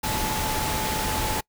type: tone in noise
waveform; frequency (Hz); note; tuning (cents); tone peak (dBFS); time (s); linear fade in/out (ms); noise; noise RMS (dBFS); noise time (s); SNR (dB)
sine; 867; A5; -26; -30; 0.03-1.41; 10; pink; -27; 0.03-1.41; -6
effects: noise-tail reverb RT60 0.1 s tail -25 dB re dry